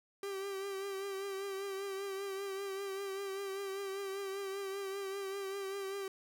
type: tone with vibrato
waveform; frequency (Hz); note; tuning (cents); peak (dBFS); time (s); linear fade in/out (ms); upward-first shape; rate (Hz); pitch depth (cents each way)
45% pulse; 392; G4; 0; -38; 0.23-6.08; 2; triangle; 5.1; 44
effects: none